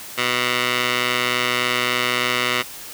15% pulse tone with band-pass filter, 123.47 Hz, B2, in tune, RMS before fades -21 dBFS, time 0.17-2.63 s, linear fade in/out 20 ms, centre 2500 Hz, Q 1.3, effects white hiss -36 dBFS RMS until 2.93 s

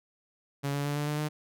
sawtooth tone with pitch steps, 140.8 / 142.85 / 144.93 / 147.03 / 149.17 / 151.34 Hz, C#3 / D3 / D3 / D3 / D3 / D#3, +27 / -48 / -23 / +2 / +27 / -48 cents, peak -25 dBFS, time 0.63-1.29 s, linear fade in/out 20 ms, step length 110 ms, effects none

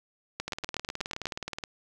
two click trains, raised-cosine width 0.2 ms, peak -14 / -17 dBFS, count 8 / 23, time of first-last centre 0.4-1.256 / 0.48-1.638 s, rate 8.18 / 19 Hz, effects none

